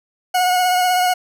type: tone with vibrato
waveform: 40% pulse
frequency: 728 Hz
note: F#5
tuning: 28 cents flat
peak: -13 dBFS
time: 0.34-1.14 s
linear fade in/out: 10 ms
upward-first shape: triangle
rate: 16 Hz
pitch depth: 24 cents each way
effects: none